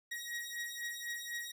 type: beating tone pair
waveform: sawtooth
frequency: 1893 / 1897 Hz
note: A#6 / A#6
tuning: +26 / +30 cents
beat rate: 4 Hz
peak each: -39 / -39 dBFS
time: 0.11-1.52 s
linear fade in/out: 10 ms
effects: none